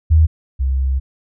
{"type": "tone pair in turn", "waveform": "sine", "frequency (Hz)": [79.1, 66.28], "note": ["D#2", "C2"], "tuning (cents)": [29, 23], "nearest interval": "minor third", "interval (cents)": 306, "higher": "first", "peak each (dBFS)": [-7, -14], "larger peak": "first", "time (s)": [[0.1, 0.27], [0.59, 1]], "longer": "second", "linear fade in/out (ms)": 20, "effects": []}